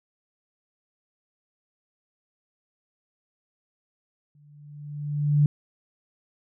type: tone with exponential growth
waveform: sine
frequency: 146.83 Hz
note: D3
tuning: in tune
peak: -14 dBFS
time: 4.35-5.46 s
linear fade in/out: 2 ms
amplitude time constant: 240 ms
effects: none